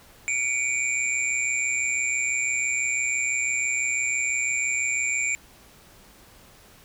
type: tone cluster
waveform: sine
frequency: 2277 / 2403 / 7280 Hz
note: C#7 / D7 / A#8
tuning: +46 / +39 / -42 cents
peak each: -26 / -28 / -28 dBFS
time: 0.28-5.35 s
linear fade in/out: 0 ms
effects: pink hiss -52 dBFS RMS until 6.84 s